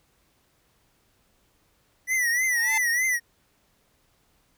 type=tone with vibrato; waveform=square; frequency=1962 Hz; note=B6; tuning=12 cents flat; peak=-22 dBFS; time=2.07-3.2 s; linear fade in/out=50 ms; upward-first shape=triangle; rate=3.3 Hz; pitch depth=120 cents each way
type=tone with exponential growth; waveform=sawtooth; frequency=880 Hz; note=A5; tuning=in tune; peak=-21 dBFS; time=2.46-2.78 s; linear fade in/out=5 ms; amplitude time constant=68 ms
effects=pink hiss -66 dBFS RMS until 4.57 s